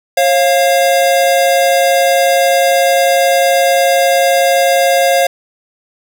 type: tone pair together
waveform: square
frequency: 542.3 / 698.5 Hz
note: C#5 / F5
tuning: -38 / 0 cents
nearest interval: major third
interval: 438 cents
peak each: -12 dBFS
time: 0.17-5.27 s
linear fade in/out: 5 ms
effects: none